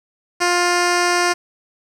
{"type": "tone with low-pass filter", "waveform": "10% pulse", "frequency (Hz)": 352.4, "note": "F4", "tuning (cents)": 16, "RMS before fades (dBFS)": -17, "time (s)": [0.4, 1.34], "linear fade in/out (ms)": 20, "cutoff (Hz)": 7200, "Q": 1.6, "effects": ["7-bit"]}